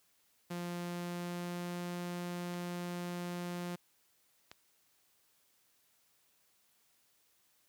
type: tone with pitch glide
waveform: sawtooth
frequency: 174.61 to 175.82 Hz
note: F3 to F3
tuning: 0 to +12 cents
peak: -34 dBFS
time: 0.5-3.76 s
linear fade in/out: 10 ms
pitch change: +12 cents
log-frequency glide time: 0.81-1.88 s
type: clicks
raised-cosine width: 0.2 ms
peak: -31 dBFS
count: 2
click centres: 2.54 / 4.515 s
effects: white hiss -72 dBFS RMS until 7.68 s + high-pass 60 Hz 12 dB/octave